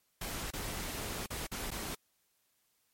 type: noise with dropouts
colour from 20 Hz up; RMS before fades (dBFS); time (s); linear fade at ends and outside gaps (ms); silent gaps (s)
pink; -39; 0.21-1.95; 5; 0.506-0.534 / 1.263-1.303 / 1.468-1.515 / 1.706-1.714
effects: white hiss -75 dBFS RMS until 2.93 s + MP3 64 kbps